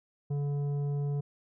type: tone with tanh clipping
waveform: sine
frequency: 143.4 Hz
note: D3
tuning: 41 cents flat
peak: -30 dBFS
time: 0.3-1.21 s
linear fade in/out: 10 ms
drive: 9 dB
effects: none